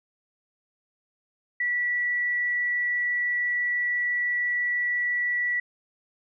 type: tone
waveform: sine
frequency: 1951 Hz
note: B6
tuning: 22 cents flat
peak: -23 dBFS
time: 1.6-5.6 s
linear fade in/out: 5 ms
effects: none